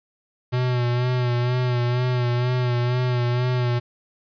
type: tone with vibrato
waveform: square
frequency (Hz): 123.47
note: B2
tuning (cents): 0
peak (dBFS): -20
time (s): 0.52-3.8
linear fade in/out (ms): 20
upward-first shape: sine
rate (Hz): 2.1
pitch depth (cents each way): 38
effects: resampled to 11025 Hz + 9-bit